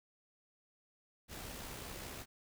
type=noise with amplitude modulation; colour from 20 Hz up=pink; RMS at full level=-45 dBFS; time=1.28-2.26 s; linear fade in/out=50 ms; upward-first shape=sine; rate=65.2 Hz; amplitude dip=35%; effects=none